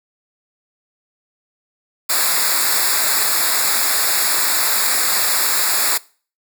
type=noise with comb filter; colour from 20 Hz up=white; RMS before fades=-17 dBFS; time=2.09-5.98 s; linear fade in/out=10 ms; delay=0.33 ms; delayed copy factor=-0.95; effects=noise-tail reverb RT60 0.4 s tail -22 dB re dry